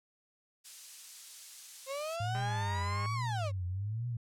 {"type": "noise", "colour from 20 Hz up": "violet", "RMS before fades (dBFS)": -39, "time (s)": [0.64, 2.17], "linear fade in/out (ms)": 20}
{"type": "linear two-way sweep", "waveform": "35% pulse", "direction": "up then down", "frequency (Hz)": [523.3, 1140, 523.3], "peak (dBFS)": -34, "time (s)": [1.86, 3.52], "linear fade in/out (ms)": 50, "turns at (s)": 3.13}
{"type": "tone with vibrato", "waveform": "sine", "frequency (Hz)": 103.83, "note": "G#2", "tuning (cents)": 0, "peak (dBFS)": -33, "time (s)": [2.2, 4.17], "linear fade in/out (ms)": 5, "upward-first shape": "triangle", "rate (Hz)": 1.2, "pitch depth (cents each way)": 290}
{"type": "click train", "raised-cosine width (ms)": 0.5, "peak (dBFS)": -30, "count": 145, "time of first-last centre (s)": [2.35, 3.059], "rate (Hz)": 203}
{"effects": ["low-pass 7000 Hz 12 dB/octave"]}